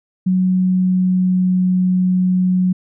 sine tone with pitch glide, 184.9 to 183.41 Hz, F#3 to F#3, -1 to -15 cents, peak -12 dBFS, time 0.26-2.73 s, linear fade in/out 10 ms, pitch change -14 cents, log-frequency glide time 0.37-1.67 s, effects none

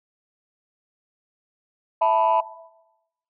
sine chord, E suspended fourth, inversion none, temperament equal, 659.3 / 880 / 987.8 Hz, E5 / A5 / B5, 0 / 0 / 0 cents, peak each -19 dBFS, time 2.01-2.41 s, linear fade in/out 10 ms, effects noise-tail reverb RT60 0.9 s tail -17 dB re dry + tanh soft clip ceiling -11 dBFS

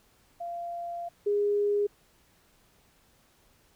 sine tone pair in turn, 690 / 410.3 Hz, F5 / G#4, -21 / -21 cents, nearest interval major sixth, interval 900 cents, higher first, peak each -33 / -23 dBFS, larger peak second, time 0.4-1.09 / 1.26-1.87 s, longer first, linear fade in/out 10 ms, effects pink hiss -64 dBFS RMS until 3.75 s

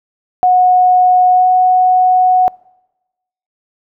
sine tone with pitch glide, 731 to 736.9 Hz, F#5 to F#5, -21 to -7 cents, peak -6 dBFS, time 0.43-2.48 s, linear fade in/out 0 ms, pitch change +14 cents, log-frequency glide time 1.32-1.46 s, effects noise-tail reverb RT60 1.0 s tail -25 dB re dry

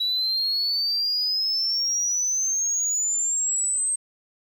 sine exponential sweep, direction up, 3903 to 8372 Hz, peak -20 dBFS, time 0-3.96 s, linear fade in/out 10 ms, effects tanh soft clip ceiling -18 dBFS + 9-bit

